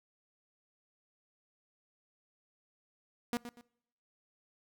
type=tone with echo; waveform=sawtooth; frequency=239.5 Hz; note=A#3; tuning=47 cents sharp; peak=-27 dBFS; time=3.33-3.37 s; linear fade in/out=0 ms; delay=120 ms; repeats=2; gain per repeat=-11 dB; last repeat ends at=3.61 s; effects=noise-tail reverb RT60 0.8 s tail -25 dB re dry